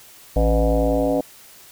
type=tone with frequency modulation; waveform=sine; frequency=277.2 Hz; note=C#4; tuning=in tune; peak=-15 dBFS; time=0.36-1.21 s; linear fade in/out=5 ms; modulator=111 Hz; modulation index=3.6; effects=white hiss -46 dBFS RMS until 1.71 s